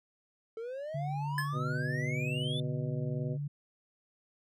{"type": "exponential sweep", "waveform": "triangle", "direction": "up", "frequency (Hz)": [440, 3580], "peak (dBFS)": -35, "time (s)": [0.57, 2.6], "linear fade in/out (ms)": 2}
{"type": "tone", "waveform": "sine", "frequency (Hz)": 144.7, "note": "D3", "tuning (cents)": -25, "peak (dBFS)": -33, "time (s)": [0.94, 3.48], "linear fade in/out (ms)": 10}
{"type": "tone with exponential decay", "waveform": "square", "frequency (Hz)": 1720, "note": "A6", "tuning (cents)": -40, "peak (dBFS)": -29, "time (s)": [1.38, 1.58], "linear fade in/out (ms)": 2, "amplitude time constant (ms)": 42}
{"type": "harmonic tone", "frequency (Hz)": 123.47, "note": "B2", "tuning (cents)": 0, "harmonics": [1, 2, 3, 4, 5], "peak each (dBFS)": [-38, -41, -43, -44, -45], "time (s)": [1.52, 3.38], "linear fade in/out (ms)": 50}
{"effects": ["resampled to 32000 Hz"]}